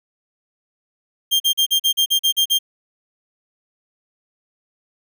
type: tone bursts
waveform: 40% pulse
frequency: 3190 Hz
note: G7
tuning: 30 cents sharp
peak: -13 dBFS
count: 10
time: 1.31-2.589 s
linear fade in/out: 20 ms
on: 91 ms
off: 41 ms
effects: none